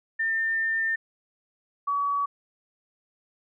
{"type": "tone pair in turn", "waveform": "sine", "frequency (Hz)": [1802, 1135.2], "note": ["A6", "C#6"], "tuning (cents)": [41, 41], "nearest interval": "minor sixth", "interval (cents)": 800, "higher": "first", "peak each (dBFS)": -23, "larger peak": "neither", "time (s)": [[0.19, 0.96], [1.87, 2.26]], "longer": "first", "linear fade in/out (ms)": 10, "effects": []}